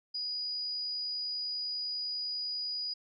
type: tone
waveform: sine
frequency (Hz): 4915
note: D#8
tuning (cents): -22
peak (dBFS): -33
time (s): 0.14-2.94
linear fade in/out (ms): 10
effects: none